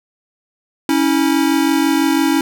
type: tone pair together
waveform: square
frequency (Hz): 277.2 / 323.2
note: C#4 / E4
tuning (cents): 0 / -34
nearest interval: minor third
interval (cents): 266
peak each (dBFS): -16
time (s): 0.89-2.41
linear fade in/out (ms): 2
effects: none